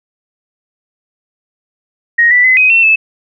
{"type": "tone with pitch steps", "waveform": "sine", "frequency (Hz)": [1875, 1971, 2032, 2517, 2700, 2617], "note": ["A#6", "B6", "B6", "D#7", "E7", "E7"], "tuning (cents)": [10, -4, 49, 19, 41, -13], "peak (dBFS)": -5, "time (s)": [2.18, 2.96], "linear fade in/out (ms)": 10, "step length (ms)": 130, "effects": []}